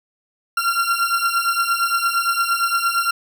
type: beating tone pair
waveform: 40% pulse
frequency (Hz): 1371 / 1379.7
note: F6 / F6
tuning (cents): -32 / -21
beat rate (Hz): 8.7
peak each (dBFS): -20 / -19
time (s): 0.57-3.11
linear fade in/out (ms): 5
effects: none